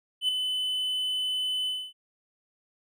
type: tone with ADSR envelope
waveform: triangle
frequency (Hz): 3017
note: F#7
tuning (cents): +33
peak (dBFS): -19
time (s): 0.21-1.93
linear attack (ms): 77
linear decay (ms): 3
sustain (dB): -6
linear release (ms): 260
effects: none